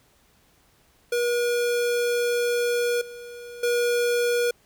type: tone with level steps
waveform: square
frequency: 480.4 Hz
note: B4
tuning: 48 cents flat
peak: -22 / -38 / -21 dBFS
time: 1.12-4.51 s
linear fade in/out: 5 ms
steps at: 3.01 / 3.63 s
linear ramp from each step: 5 ms
effects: pink hiss -61 dBFS RMS until 4.65 s